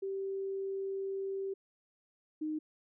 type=tone pair in turn; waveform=sine; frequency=388.9 / 308.7 Hz; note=G4 / D#4; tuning=-14 / -14 cents; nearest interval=major third; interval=400 cents; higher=first; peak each=-34 / -33 dBFS; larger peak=second; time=0.02-1.54 / 2.41-2.59 s; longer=first; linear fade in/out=10 ms; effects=none